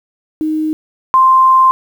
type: tone pair in turn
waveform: sine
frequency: 311.1 / 1046.4 Hz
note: D#4 / C6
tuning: 0 / 0 cents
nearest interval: octave + major sixth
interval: 2100 cents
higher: second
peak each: -13 / -5 dBFS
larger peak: second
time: 0.41-0.73 / 1.14-1.71 s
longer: second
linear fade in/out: 0 ms
effects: 7-bit